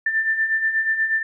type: beating tone pair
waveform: sine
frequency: 1773 / 1781.3 Hz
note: A6 / A6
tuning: +13 / +21 cents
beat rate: 8.3 Hz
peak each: -26 / -19 dBFS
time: 0.06-1.23 s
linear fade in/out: 5 ms
effects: none